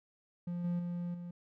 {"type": "tone with level steps", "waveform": "triangle", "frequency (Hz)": 174.61, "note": "F3", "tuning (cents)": 0, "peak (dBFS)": [-33, -29, -33, -39], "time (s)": [0.47, 1.31], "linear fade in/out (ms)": 5, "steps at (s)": [0.64, 0.79, 1.14], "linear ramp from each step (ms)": 5, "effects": []}